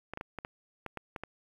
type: clicks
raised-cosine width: 0.5 ms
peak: -23 dBFS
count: 9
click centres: 0.136 / 0.174 / 0.211 / 0.387 / 0.449 / 0.863 / 0.973 / 1.162 / 1.236 s
effects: 9-bit